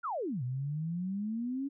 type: exponential two-way sweep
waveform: sine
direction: down then up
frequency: 1480 to 121.6 to 283.5 Hz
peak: -32 dBFS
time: 0.03-1.69 s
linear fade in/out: 20 ms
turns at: 0.43 s
effects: none